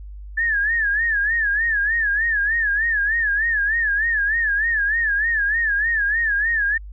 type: tone with vibrato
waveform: sine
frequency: 1736 Hz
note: A6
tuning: 24 cents flat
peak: -17 dBFS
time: 0.37-6.78 s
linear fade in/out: 10 ms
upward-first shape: sine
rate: 3.3 Hz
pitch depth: 130 cents each way
effects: added 50 Hz sine -33 dBFS peak until 6.92 s